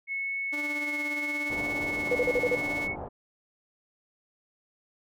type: tone with vibrato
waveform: sine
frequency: 2193 Hz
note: C#7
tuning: 19 cents flat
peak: -29 dBFS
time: 0.07-2.96 s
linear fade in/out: 50 ms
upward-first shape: triangle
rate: 0.79 Hz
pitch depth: 10 cents each way
type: tone with tremolo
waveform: sawtooth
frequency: 293.7 Hz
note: D4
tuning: in tune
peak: -30 dBFS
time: 0.52-2.88 s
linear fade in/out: 20 ms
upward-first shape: sine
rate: 17 Hz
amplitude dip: 45%
type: low-pass noise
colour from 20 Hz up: white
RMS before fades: -38 dBFS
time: 1.49-3.09 s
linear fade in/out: 20 ms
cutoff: 800 Hz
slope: 24 dB/octave
type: tone bursts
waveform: sine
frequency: 493.9 Hz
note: B4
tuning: in tune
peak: -22 dBFS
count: 6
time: 2.11-2.553 s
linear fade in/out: 5 ms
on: 43 ms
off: 37 ms
effects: none